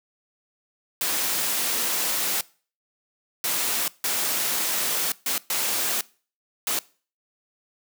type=noise bursts at uneven times; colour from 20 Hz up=white; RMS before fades=-25 dBFS; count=6; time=1.01-2.41 / 3.44-3.88 / 4.04-5.12 / 5.26-5.38 / 5.5-6.01 / 6.67-6.79 s; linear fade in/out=2 ms; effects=noise-tail reverb RT60 0.4 s tail -22 dB re dry + high-pass 200 Hz 12 dB/octave